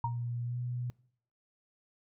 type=tone with pitch glide; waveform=sine; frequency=119.8 to 122.74 Hz; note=A#2 to B2; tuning=+48 to -10 cents; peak=-33 dBFS; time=0.04-0.9 s; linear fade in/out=0 ms; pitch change=+42 cents; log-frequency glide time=0.44-0.57 s
type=tone with exponential decay; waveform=sine; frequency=936 Hz; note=A#5; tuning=7 cents sharp; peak=-27 dBFS; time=0.04-0.16 s; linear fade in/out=5 ms; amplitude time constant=25 ms
effects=noise-tail reverb RT60 0.6 s tail -23 dB re dry